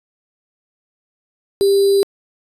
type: tone with sample-and-hold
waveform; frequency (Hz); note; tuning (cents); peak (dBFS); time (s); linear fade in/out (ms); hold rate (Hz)
sine; 395.9; G4; +17; -10; 1.61-2.03; 0; 4410
effects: resampled to 32000 Hz